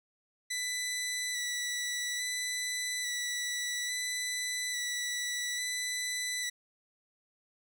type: tone with vibrato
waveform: 15% pulse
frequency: 1975.5 Hz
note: B6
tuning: in tune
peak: -26 dBFS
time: 0.5-6.5 s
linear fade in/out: 10 ms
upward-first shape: square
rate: 0.59 Hz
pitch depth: 14 cents each way
effects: none